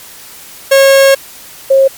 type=tone pair in turn; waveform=45% pulse / sine; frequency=545 / 539.1 Hz; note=C#5 / C#5; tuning=-29 / -48 cents; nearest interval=unison; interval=19 cents; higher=first; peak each=-3 dBFS; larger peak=neither; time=0.71-1.15 / 1.7-1.88 s; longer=first; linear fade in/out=10 ms; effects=white hiss -33 dBFS RMS until 1.97 s + MP3 96 kbps